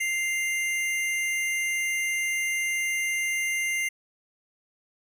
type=tone pair together; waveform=square; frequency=2093 / 2794 Hz; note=C7 / F7; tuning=0 / 0 cents; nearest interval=perfect fourth; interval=500 cents; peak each=-26 / -37 dBFS; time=0-3.89 s; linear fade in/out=10 ms; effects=resampled to 32000 Hz